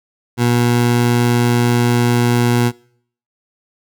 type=tone; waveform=20% pulse; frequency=120.3 Hz; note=B2; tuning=45 cents flat; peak=-7 dBFS; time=0.37-2.72 s; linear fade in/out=50 ms; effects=noise-tail reverb RT60 0.6 s tail -24 dB re dry